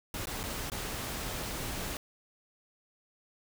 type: noise with dropouts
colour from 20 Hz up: pink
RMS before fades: -37 dBFS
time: 0.14-1.97 s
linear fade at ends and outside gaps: 2 ms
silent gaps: 0.257-0.27 / 0.432-0.437 / 0.7-0.718 s
effects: none